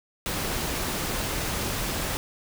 pink noise, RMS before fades -29 dBFS, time 0.26-2.17 s, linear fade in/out 0 ms, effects none

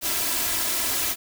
white noise with comb filter, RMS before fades -25 dBFS, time 0.01-1.16 s, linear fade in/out 50 ms, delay 3 ms, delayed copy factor +0.6, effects none

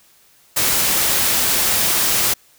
white noise, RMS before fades -17 dBFS, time 0.56-2.34 s, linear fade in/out 10 ms, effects white hiss -53 dBFS RMS until 2.58 s

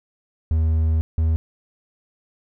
triangle tone pair in turn, 79.8 / 80.26 Hz, D#2 / E2, +44 / -46 cents, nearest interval unison, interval 10 cents, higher second, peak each -14 dBFS, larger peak neither, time 0.51-1.01 / 1.18-1.36 s, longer first, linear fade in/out 0 ms, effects none

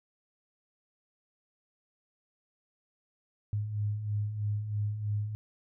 sine beating tone pair, 102 / 105.1 Hz, G#2 / G#2, -31 / +21 cents, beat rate 3.1 Hz, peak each -38 / -30 dBFS, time 3.53-5.35 s, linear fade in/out 0 ms, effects none

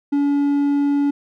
triangle tone, 284.9 Hz, C#4, 48 cents sharp, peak -13 dBFS, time 0.12-1.11 s, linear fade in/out 10 ms, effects none

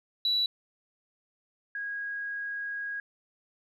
sine tone pair in turn, 3937 / 1644.3 Hz, B7 / G#6, -6 / -18 cents, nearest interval octave + minor third, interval 1512 cents, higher first, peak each -23 / -32 dBFS, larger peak first, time 0.25-0.46 / 1.75-3 s, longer second, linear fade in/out 2 ms, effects tanh soft clip ceiling -19 dBFS

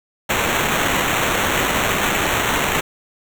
blue noise with sample-and-hold, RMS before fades -19 dBFS, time 0.29-2.81 s, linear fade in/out 10 ms, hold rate 4900 Hz, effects none

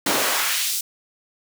pink noise with high-pass filter sweep, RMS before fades -22 dBFS, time 0.06-0.81 s, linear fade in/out 5 ms, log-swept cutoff 250 to 6800 Hz, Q 0.96, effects none

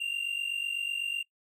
triangle tone pair together, 2746 / 2794 Hz, F7 / F7, -30 / 0 cents, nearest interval unison, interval 30 cents, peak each -33 / -30 dBFS, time 0-1.23 s, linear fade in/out 10 ms, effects noise-tail reverb RT60 0.1 s tail -24 dB re dry

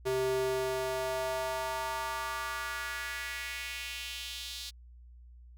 square tone with high-pass filter sweep, 130 Hz, C3, 11 cents flat, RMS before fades -35 dBFS, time 0.05-4.71 s, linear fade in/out 20 ms, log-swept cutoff 330 to 4000 Hz, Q 2.5, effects added 60 Hz sine -50 dBFS peak until 5.57 s

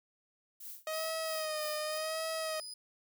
violet noise with tremolo, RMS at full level -45 dBFS, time 0.6-1.98 s, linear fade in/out 5 ms, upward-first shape sine, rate 3 Hz, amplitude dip 95%
sawtooth tone with vibrato, 626 Hz, D#5, 10 cents sharp, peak -31 dBFS, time 0.87-2.6 s, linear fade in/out 2 ms, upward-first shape sine, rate 0.88 Hz, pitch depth 48 cents each way
30% pulse tone, 4978 Hz, D#8, in tune, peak -40 dBFS, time 0.93-2.74 s, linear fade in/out 5 ms
effects none

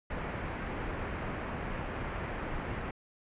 pink low-pass noise, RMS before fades -37 dBFS, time 0.1-2.91 s, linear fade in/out 5 ms, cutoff 2300 Hz, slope 24 dB/octave, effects resampled to 8000 Hz

